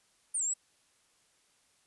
sine linear two-way sweep, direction down then up, 9460 to 7200 to 7910 Hz, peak -29 dBFS, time 0.34-0.54 s, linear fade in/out 10 ms, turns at 0.43 s, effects white hiss -69 dBFS RMS until 1.86 s + resampled to 24000 Hz

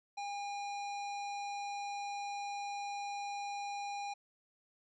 square tone, 810 Hz, G#5, 43 cents flat, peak -39 dBFS, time 0.17-4.14 s, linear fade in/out 10 ms, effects resampled to 16000 Hz

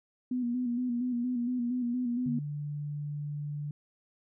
sine tone with vibrato, 244.8 Hz, B3, 15 cents flat, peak -28 dBFS, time 0.31-2.39 s, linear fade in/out 5 ms, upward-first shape square, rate 4.3 Hz, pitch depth 42 cents each way
sine tone, 146.8 Hz, D3, in tune, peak -33 dBFS, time 2.26-3.71 s, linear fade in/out 2 ms
effects none

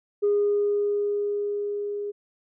sine tone with level ramp, 410.1 Hz, G#4, 22 cents flat, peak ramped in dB -17 to -28 dBFS, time 0.22-2.12 s, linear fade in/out 20 ms, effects tanh soft clip ceiling -15 dBFS

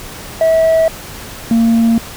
sine tone pair in turn, 648 / 229.1 Hz, E5 / A#3, -30 / -30 cents, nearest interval octave + tritone, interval 1800 cents, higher first, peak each -5 dBFS, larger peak neither, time 0.41-0.88 / 1.51-1.98 s, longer neither, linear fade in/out 2 ms, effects tanh soft clip ceiling -7 dBFS + pink hiss -30 dBFS RMS until 2.16 s

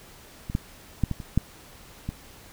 clicks, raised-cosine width 5 ms, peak -20 / -11 / -9 / -15 / -24 / -7 / -17 dBFS, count 7, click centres 0.499 / 0.551 / 1.037 / 1.113 / 1.202 / 1.376 / 2.09 s, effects pink hiss -49 dBFS RMS until 2.52 s

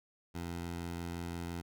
15% pulse tone, 85.8 Hz, F2, 30 cents flat, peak -32 dBFS, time 0.34-1.62 s, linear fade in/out 20 ms, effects none

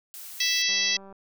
blue noise, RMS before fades -41 dBFS, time 0.14-0.62 s, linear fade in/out 0 ms
harmonic tone, 659.3 Hz, E5, in tune, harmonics 3 / 4 / 5 / 6 / 7 / 8 / 9, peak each -30 / -30 / -30 / -30 / -30 / -30 / -30 dBFS, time 0.4-0.97 s, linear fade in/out 5 ms
click train, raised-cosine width 1 ms, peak -34 dBFS, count 86, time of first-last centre 0.69-1.126 s, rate 195 Hz
effects none

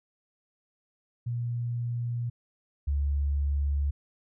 sine tone pair in turn, 119.4 / 71.13 Hz, A#2 / C#2, +42 / +45 cents, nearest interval major sixth, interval 897 cents, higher first, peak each -28 / -24 dBFS, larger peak second, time 1.26-2.3 / 2.87-3.91 s, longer neither, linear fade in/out 10 ms, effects none

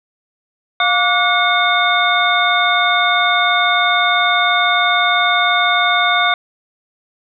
sine tone cluster, 707 / 1156 / 1453 / 2180 / 3623 Hz, F5 / D6 / F#6 / C#7 / A7, +21 / -28 / -32 / -29 / +50 cents, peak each -18 dBFS, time 0.8-6.34 s, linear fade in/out 2 ms, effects none

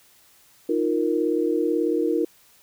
sine chord, Eb suspended second, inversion none, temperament equal, 311.1 / 349.2 / 466.2 Hz, Eb4 / F4 / Bb4, 0 / 0 / 0 cents, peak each -24 dBFS, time 0.69-2.25 s, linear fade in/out 5 ms, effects white hiss -56 dBFS RMS until 2.62 s

